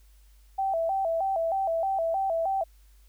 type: tone with vibrato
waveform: sine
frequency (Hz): 715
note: F5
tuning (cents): +41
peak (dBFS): -24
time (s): 0.58-2.64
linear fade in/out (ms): 10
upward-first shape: square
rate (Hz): 3.2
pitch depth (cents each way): 140
effects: added 50 Hz sine -53 dBFS peak until 3.08 s + white hiss -66 dBFS RMS until 3.08 s